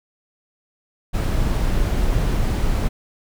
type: noise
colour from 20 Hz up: brown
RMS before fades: -19 dBFS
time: 1.13-2.89 s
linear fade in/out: 20 ms
effects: none